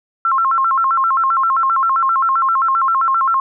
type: tone with vibrato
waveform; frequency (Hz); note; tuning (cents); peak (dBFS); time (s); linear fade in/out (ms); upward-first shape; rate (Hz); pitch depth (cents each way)
sine; 1200; D6; +37; -12; 0.25-3.4; 2; square; 7.6; 200
effects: none